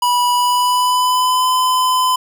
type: tone with pitch glide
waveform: square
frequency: 979 to 1015.9 Hz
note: B5 to B5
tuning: -15 to +49 cents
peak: -13 dBFS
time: 0.02-2.16 s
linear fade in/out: 5 ms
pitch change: +64 cents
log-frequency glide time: 0.33-1.48 s
effects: none